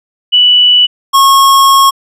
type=tone pair in turn; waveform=sine / square; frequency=2960 / 1091.6 Hz; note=F#7 / C#6; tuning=0 / -27 cents; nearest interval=octave + perfect fourth; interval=1727 cents; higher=first; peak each=-3 / -4 dBFS; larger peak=first; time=0.32-0.87 / 1.13-1.91 s; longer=second; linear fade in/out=20 ms; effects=resampled to 32000 Hz